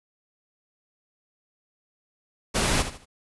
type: noise with echo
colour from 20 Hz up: pink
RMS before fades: -23 dBFS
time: 2.54-2.83 s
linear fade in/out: 20 ms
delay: 76 ms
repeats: 3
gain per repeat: -10 dB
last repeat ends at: 3.058 s
effects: resampled to 24000 Hz